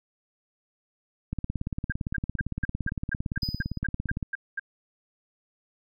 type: click train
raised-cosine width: 5 ms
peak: -17 dBFS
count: 52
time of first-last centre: 1.33-4.228 s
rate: 17.6 Hz
type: tone bursts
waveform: sine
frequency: 1599 Hz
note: G6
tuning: 34 cents sharp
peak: -27 dBFS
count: 12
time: 1.9-4.596 s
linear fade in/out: 5 ms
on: 23 ms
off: 220 ms
type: tone with exponential decay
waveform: triangle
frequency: 4978 Hz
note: D#8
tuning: in tune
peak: -26 dBFS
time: 3.42-3.79 s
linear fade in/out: 5 ms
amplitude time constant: 79 ms
effects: none